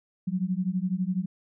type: beating tone pair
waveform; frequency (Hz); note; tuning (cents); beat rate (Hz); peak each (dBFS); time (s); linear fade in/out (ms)
sine; 178.5 / 190.5; F3 / G3; +38 / -49; 12; -28; 0.27-1.26; 10
effects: none